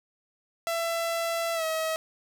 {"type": "tone with pitch glide", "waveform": "sawtooth", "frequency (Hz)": [669, 639.5], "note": ["E5", "D#5"], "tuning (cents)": [25, 47], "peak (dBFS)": -23, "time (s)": [0.67, 1.96], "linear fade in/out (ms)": 0, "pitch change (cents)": -78, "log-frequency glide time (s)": [1.54, 1.64], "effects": []}